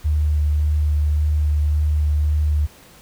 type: tone with vibrato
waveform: sine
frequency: 75.1 Hz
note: D2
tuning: 39 cents sharp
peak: -15 dBFS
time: 0.04-2.67 s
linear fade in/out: 20 ms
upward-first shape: sine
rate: 1.8 Hz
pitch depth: 13 cents each way
effects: pink hiss -47 dBFS RMS until 3.01 s